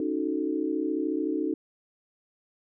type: chord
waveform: sine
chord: D# half-diminished seventh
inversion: third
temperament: equal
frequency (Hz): 277.2 / 311.1 / 370 / 440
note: C#4 / D#4 / F#4 / A4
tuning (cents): 0 / 0 / 0 / 0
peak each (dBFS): -32 / -28 / -33 / -34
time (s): 0-1.54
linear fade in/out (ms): 2
effects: none